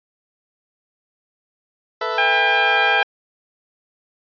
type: chord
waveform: 20% pulse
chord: A suspended second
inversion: none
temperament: equal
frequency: 440 / 493.9 / 659.3 Hz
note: A4 / B4 / E5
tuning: 0 / 0 / 0 cents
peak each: -21 dBFS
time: 2.01-3.03 s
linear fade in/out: 5 ms
type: harmonic tone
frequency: 803 Hz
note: G5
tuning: 41 cents sharp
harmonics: 1 / 2 / 3 / 4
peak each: -20 / -18 / -21 / -25 dBFS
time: 2.18-3.03 s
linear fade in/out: 2 ms
effects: resampled to 11025 Hz